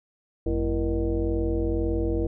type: tone with frequency modulation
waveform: sine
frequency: 190.5 Hz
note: G3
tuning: 49 cents flat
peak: -22 dBFS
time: 0.46-2.27 s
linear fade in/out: 5 ms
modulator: 141 Hz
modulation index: 2.2
effects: none